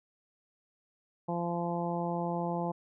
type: harmonic tone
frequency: 172.1 Hz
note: F3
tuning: 25 cents flat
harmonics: 1 / 2 / 3 / 4 / 5 / 6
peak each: -34 / -38 / -38 / -38 / -37 / -44 dBFS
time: 1.28-2.72 s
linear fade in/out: 10 ms
effects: none